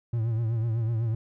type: tone with vibrato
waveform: triangle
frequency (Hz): 113.9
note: A#2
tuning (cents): -40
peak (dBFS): -22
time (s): 0.13-1.15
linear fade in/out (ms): 5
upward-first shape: triangle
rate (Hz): 8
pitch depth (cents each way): 87
effects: none